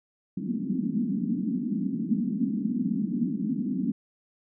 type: band-pass noise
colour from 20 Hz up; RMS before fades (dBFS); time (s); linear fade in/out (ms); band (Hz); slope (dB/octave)
pink; -28; 0.37-3.92; 5; 190 to 270; 48
effects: none